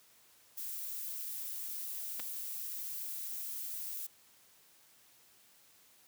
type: noise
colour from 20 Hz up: violet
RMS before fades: -41 dBFS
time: 0.57-4.07 s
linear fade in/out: 10 ms
type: clicks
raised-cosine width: 0.2 ms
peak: -26 dBFS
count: 2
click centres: 2.196 / 2.2 s
effects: white hiss -64 dBFS RMS until 6.07 s + high-pass 60 Hz 12 dB/octave